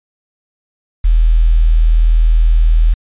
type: tone with quantisation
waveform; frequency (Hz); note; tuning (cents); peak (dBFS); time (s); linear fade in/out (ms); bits
sine; 40.49; E1; -30; -6; 1.04-2.94; 10; 6
effects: resampled to 8000 Hz